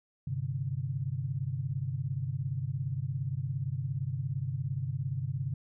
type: chord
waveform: sine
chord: G suspended fourth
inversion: none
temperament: equal with one note detuned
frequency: 98 / 129.53 / 146.83 Hz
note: G2 / C3 / D3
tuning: 0 / -17 / 0 cents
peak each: -38 / -33 / -36 dBFS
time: 0.27-5.54 s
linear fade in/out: 5 ms
effects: none